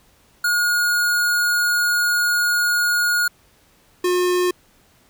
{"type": "tone pair in turn", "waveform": "square", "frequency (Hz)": [1438, 359.5], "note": ["F#6", "F#4"], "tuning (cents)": [-50, -50], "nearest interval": "2 octaves", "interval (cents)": 2400, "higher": "first", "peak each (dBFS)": -17, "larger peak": "neither", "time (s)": [[0.44, 3.28], [4.04, 4.51]], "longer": "first", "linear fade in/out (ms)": 5, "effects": ["pink hiss -56 dBFS RMS until 5.09 s"]}